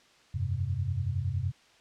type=chord; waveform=sine; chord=F suspended second; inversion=none; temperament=equal; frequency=87.31 / 98 / 130.81 Hz; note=F2 / G2 / C3; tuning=0 / 0 / 0 cents; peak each=-33 / -31 / -33 dBFS; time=0.34-1.52 s; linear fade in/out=10 ms; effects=white hiss -60 dBFS RMS until 1.8 s + low-pass 5000 Hz 12 dB/octave